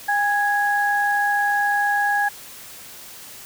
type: tone pair together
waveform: sine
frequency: 815.4 / 1661.2 Hz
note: G#5 / G#6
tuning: -32 / 0 cents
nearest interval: octave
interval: 1232 cents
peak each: -20 / -20 dBFS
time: 0.08-2.29 s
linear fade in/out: 10 ms
effects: white hiss -40 dBFS RMS until 3.45 s